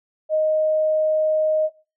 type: tone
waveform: sine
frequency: 622.3 Hz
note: D#5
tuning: in tune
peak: -16 dBFS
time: 0.29-1.7 s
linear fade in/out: 50 ms
effects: noise-tail reverb RT60 0.3 s tail -17 dB re dry